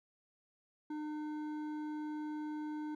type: tone with hard clipping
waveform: sine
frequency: 303.2 Hz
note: D#4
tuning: 45 cents flat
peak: -40 dBFS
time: 0.9-2.95 s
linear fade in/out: 5 ms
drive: 9 dB
effects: none